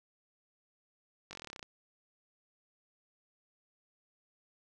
slowing click train, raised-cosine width 0.2 ms, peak -27 dBFS, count 13, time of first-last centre 1.31-1.628 s, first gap 20 ms, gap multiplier 1.05, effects none

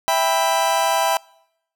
40% pulse chord, E minor, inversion none, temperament just, 659.3 / 791.1 / 988.9 Hz, E5 / G5 / B5, 0 / +16 / +2 cents, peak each -20 dBFS, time 0.08-1.17 s, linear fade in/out 0 ms, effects noise-tail reverb RT60 0.8 s tail -26 dB re dry

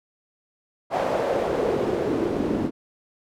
pink noise with band-pass filter sweep, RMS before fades -24 dBFS, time 0.9-2.71 s, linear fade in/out 50 ms, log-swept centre 660 to 280 Hz, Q 2.5, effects none

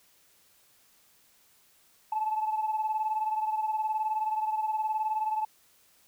sine beating tone pair, 864 / 883 Hz, A5 / A5, -32 / +6 cents, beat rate 19 Hz, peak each -27 / -33 dBFS, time 2.12-5.45 s, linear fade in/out 5 ms, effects tanh soft clip ceiling -21 dBFS + white hiss -63 dBFS RMS until 6.07 s

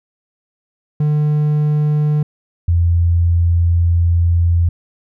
triangle / sine tone pair in turn, 150 / 85.44 Hz, D3 / F2, +37 / -37 cents, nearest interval minor seventh, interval 974 cents, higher first, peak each -10 dBFS, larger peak neither, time 1-2.23 / 2.68-4.69 s, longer second, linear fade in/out 5 ms, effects none

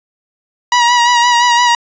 sawtooth tone with vibrato, 962 Hz, B5, 46 cents flat, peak -4 dBFS, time 0.72-1.75 s, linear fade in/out 2 ms, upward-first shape sine, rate 5.8 Hz, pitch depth 34 cents each way, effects resampled to 16000 Hz + 7-bit

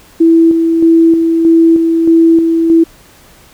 sine tone with tremolo, 329.6 Hz, E4, in tune, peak -3 dBFS, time 0.2-2.84 s, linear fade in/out 10 ms, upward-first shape square, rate 1.6 Hz, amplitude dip 40%, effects pink hiss -42 dBFS RMS until 3.53 s

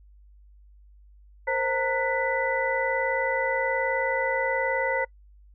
sine tone cluster, 470.2 / 529 / 916 / 1474 / 1990 Hz, A#4 / C5 / A#5 / F#6 / B6, +15 / +19 / -31 / -7 / +13 cents, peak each -35 / -27 / -29 / -34 / -28 dBFS, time 1.47-5.05 s, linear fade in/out 10 ms, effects noise-tail reverb RT60 0.1 s tail -25 dB re dry + added 50 Hz sine -50 dBFS peak until 5.54 s

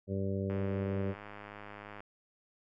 harmonic tone, 97.4 Hz, G2, 11 cents flat, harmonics 1 / 2 / 3 / 4 / 5 / 6, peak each -35 / -36 / -44 / -39 / -42 / -43 dBFS, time 0.07-1.15 s, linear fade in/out 50 ms
click train, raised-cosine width 0.5 ms, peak -31 dBFS, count 156, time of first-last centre 0.5-2.005 s, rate 103 Hz
effects none

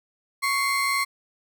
35% pulse tone pair together, 1108.7 / 2093 Hz, C#6 / C7, 0 / 0 cents, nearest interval major seventh, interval 1100 cents, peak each -23 dBFS, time 0.42-1.05 s, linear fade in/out 20 ms, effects none

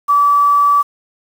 sine tone with quantisation, 1152 Hz, D6, 34 cents flat, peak -8 dBFS, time 0.08-0.83 s, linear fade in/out 20 ms, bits 6, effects none

